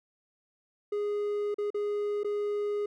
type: tone with dropouts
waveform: triangle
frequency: 413.3 Hz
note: G#4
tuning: 8 cents flat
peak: -26 dBFS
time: 0.92-2.86 s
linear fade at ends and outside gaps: 5 ms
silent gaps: 1.544-1.583 / 1.704-1.744 / 2.234-2.245 s
effects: none